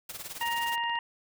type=noise with tremolo; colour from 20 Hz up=white; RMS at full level=-38 dBFS; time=0.09-0.76 s; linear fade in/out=5 ms; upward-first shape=sine; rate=19 Hz; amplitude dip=75%
type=click train; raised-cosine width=0.3 ms; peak=-30 dBFS; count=11; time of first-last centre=0.37-0.955 s; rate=17.1 Hz
type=harmonic tone; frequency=937 Hz; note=A#5; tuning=9 cents sharp; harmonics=1 / 2 / 3; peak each=-30 / -33 / -35 dBFS; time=0.41-0.99 s; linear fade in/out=2 ms
effects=none